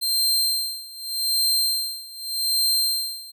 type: tone with tremolo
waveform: sawtooth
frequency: 4157 Hz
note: C8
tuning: 12 cents flat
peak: -15 dBFS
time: 0.01-3.32 s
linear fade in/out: 20 ms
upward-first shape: sine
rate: 0.84 Hz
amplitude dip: 90%
effects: none